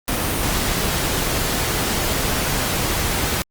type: noise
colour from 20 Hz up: pink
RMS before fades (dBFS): -21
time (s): 0.08-3.42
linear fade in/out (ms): 0
effects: Opus 32 kbps